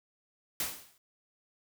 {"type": "noise with exponential decay", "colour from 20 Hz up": "white", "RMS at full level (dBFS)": -30, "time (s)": [0.6, 0.98], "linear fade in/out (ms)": 2, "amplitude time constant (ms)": 82, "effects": []}